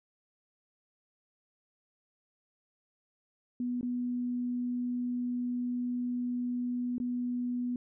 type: tone with dropouts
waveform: sine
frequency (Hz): 245.5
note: B3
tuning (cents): -10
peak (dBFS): -30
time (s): 3.6-7.76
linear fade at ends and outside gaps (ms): 2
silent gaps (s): 3.811-3.829 / 6.982-7
effects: none